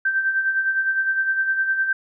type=tone with tremolo; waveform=sine; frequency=1561 Hz; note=G6; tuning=8 cents flat; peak=-16 dBFS; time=0.05-1.93 s; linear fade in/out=5 ms; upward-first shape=sine; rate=9.8 Hz; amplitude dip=55%; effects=none